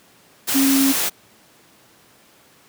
sine tone in noise, 271.9 Hz, C#4, 33 cents flat, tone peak -14 dBFS, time 0.54-0.93 s, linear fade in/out 20 ms, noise white, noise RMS -21 dBFS, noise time 0.47-1.1 s, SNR +4 dB, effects pink hiss -52 dBFS RMS until 2.68 s + high-pass 150 Hz 12 dB/octave

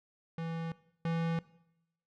square tone pair in turn, 164.81 / 165.69 Hz, E3 / E3, 0 / +9 cents, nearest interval unison, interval 9 cents, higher second, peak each -36 / -31 dBFS, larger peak second, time 0.38-0.72 / 1.05-1.39 s, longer neither, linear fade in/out 2 ms, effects noise-tail reverb RT60 0.8 s tail -19 dB re dry + low-pass 3000 Hz 12 dB/octave

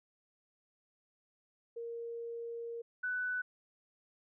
sine tone pair in turn, 466.2 / 1493 Hz, A#4 / F#6, 0 / +15 cents, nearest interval octave + minor sixth, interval 2015 cents, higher second, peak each -39 / -33 dBFS, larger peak second, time 1.76-2.82 / 3.03-3.42 s, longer first, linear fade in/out 10 ms, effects none

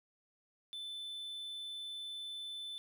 triangle tone, 3520 Hz, A7, in tune, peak -40 dBFS, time 0.73-2.78 s, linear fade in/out 0 ms, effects none

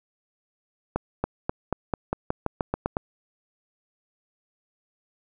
accelerating click train, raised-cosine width 1 ms, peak -10 dBFS, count 12, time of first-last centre 0.96-2.969 s, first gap 280 ms, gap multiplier 0.91, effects none

